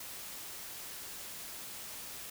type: noise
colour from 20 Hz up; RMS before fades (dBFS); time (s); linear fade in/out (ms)
white; -45; 0-2.3; 5
effects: none